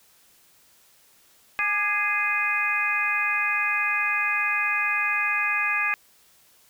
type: harmonic tone with a mistuned harmonic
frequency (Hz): 415.3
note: G#4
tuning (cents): 0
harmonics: 2 / 3 / 4 / 5 / 6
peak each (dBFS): -36 / -30 / -27 / -28 / -25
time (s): 1.59-5.94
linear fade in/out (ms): 0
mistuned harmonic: 3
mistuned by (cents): -61
effects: white hiss -58 dBFS RMS until 6.69 s